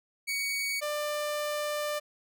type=tone pair in turn; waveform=sawtooth; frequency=2245 / 594.6 Hz; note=C#7 / D5; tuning=+21 / +21 cents; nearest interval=octave + major seventh; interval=2300 cents; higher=first; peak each=-26 dBFS; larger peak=neither; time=0.27-0.81 / 0.81-2 s; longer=second; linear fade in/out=20 ms; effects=none